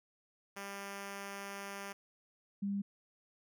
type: tone pair in turn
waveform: 5% pulse / sine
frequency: 198.7 / 199.85 Hz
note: G3 / G3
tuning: +24 / +34 cents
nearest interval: unison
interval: 10 cents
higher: second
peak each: -31 / -33 dBFS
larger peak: first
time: 0.56-1.93 / 2.62-2.82 s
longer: first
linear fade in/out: 10 ms
effects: none